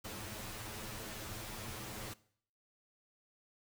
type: noise with comb filter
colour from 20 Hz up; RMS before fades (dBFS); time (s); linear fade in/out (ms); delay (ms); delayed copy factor
pink; -45; 0.04-2.14; 10; 9.3; +0.8
effects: noise-tail reverb RT60 0.6 s tail -20 dB re dry